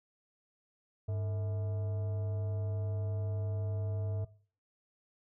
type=tone with frequency modulation; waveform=sine; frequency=100.9 Hz; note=G#2; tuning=49 cents flat; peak=-30 dBFS; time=1.08-4.25 s; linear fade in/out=10 ms; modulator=548 Hz; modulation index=0.34; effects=noise-tail reverb RT60 0.4 s tail -18 dB re dry + tanh soft clip ceiling -29 dBFS